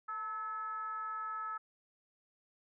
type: tone with frequency modulation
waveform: sine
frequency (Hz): 1300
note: E6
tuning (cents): -24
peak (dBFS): -37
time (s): 0.08-1.58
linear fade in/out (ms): 10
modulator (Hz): 408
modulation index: 0.52
effects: none